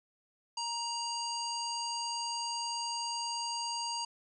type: harmonic tone with a mistuned harmonic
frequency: 945 Hz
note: A#5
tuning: 23 cents sharp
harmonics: 1 / 3 / 5 / 7 / 9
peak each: -37 / -44 / -38 / -42 / -49 dBFS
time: 0.57-4.05 s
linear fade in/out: 5 ms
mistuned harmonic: 1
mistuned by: -15 cents
effects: none